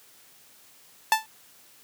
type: tone with exponential decay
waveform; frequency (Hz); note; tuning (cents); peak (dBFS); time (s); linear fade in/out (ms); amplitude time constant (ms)
sawtooth; 880; A5; 0; -10; 1.12-1.26; 1; 30
effects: white hiss -55 dBFS RMS until 1.83 s + high-pass 80 Hz 12 dB/octave